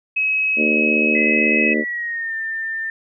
sine tone, 2559 Hz, D#7, 48 cents sharp, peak -16 dBFS, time 0.16-1.74 s, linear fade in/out 10 ms
harmonic tone, 76 Hz, D#2, 40 cents flat, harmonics 3 / 4 / 5 / 6 / 7 / 8, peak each -21 / -23 / -25 / -27 / -28 / -29 dBFS, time 0.56-1.85 s, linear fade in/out 50 ms
sine tone with pitch glide, 2027 to 1795.5 Hz, B6 to A6, +45 to +35 cents, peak -22 dBFS, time 1.15-2.9 s, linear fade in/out 2 ms, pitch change -210 cents, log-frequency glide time 1.58-2.36 s
effects none

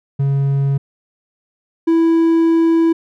triangle tone pair in turn, 138.59 / 329.6 Hz, C#3 / E4, 0 / 0 cents, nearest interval octave + minor third, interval 1500 cents, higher second, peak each -11 / -8 dBFS, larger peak second, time 0.19-0.78 / 1.87-2.93 s, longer second, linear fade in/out 10 ms, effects none

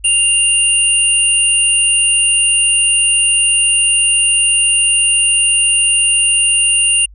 sine tone pair together, 2794 / 9266 Hz, F7 / D9, 0 / -24 cents, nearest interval octave + major sixth, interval 2076 cents, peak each -12 dBFS, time 0.04-7.06 s, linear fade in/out 10 ms, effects added 50 Hz sine -36 dBFS peak until 7.14 s

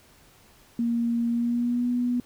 sine tone with pitch glide, 234.4 to 244.6 Hz, A#3 to B3, +10 to -16 cents, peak -22 dBFS, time 0.79-2.2 s, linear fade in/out 2 ms, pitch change +74 cents, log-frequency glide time 1.28-1.89 s, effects pink hiss -56 dBFS RMS until 2.25 s

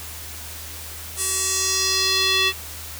square tone with band-pass filter sweep, 380 Hz, F#4, 46 cents sharp, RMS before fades -21 dBFS, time 1.16-2.53 s, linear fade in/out 50 ms, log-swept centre 9400 to 3100 Hz, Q 2.5, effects added 79 Hz sine -39 dBFS peak until 2.99 s + white hiss -36 dBFS RMS until 2.99 s

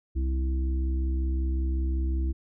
harmonic tone, 65.41 Hz, C2, in tune, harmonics 1 / 3 / 4 / 5, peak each -24 / -43 / -45 / -37 dBFS, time 0.15-2.33 s, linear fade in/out 20 ms, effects none

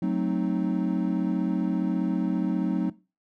triangle chord, F# diminished seventh, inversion none, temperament equal, 185 / 220 / 261.6 / 311.1 Hz, F#3 / A3 / C4 / Eb4, 0 / 0 / 0 / 0 cents, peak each -24 / -29 / -28 / -28 dBFS, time 0.02-2.9 s, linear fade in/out 5 ms, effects noise-tail reverb RT60 0.3 s tail -19 dB re dry

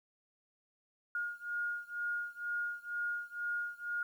sine beating tone pair, 1426 / 1428.1 Hz, F6 / F6, +36 / +38 cents, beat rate 2.1 Hz, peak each -38 / -39 dBFS, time 1.15-4.03 s, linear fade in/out 2 ms, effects 11-bit

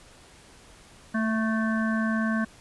harmonic tone with a mistuned harmonic, 219.9 Hz, A3, 1 cent flat, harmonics 1 / 3 / 5 / 7 / 8, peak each -24 / -35 / -35 / -32 / -37 dBFS, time 1.14-2.45 s, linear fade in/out 10 ms, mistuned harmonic 1, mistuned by +18 cents, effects pink hiss -52 dBFS RMS until 2.6 s + resampled to 24000 Hz

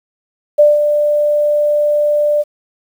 sine tone with ADSR envelope, 592 Hz, D5, 14 cents sharp, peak -3 dBFS, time 0.58-2.44 s, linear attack 17 ms, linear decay 180 ms, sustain -7 dB, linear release 34 ms, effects 7-bit

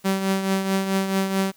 sawtooth tone with tremolo, 192.8 Hz, G3, 28 cents flat, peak -14 dBFS, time 0.04-1.52 s, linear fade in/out 20 ms, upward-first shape triangle, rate 4.6 Hz, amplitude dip 60%, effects white hiss -57 dBFS RMS until 1.56 s

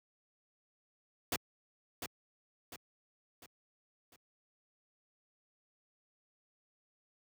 pink noise with echo, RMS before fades -33 dBFS, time 1.32-1.36 s, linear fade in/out 2 ms, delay 700 ms, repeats 4, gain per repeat -7 dB, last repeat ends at 4.16 s, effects high-pass 100 Hz 12 dB/octave

